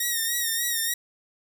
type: tone with vibrato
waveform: 5% pulse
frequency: 1864.7 Hz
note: A#6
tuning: in tune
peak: -14 dBFS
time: 0-0.94 s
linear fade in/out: 5 ms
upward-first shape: sine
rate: 3.4 Hz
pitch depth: 57 cents each way
effects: none